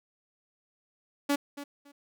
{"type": "tone with echo", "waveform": "sawtooth", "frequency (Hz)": 284.9, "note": "C#4", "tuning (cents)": 48, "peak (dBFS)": -20, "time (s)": [1.29, 1.36], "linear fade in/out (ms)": 10, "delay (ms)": 280, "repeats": 2, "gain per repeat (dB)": -14, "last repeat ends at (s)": 1.92, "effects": []}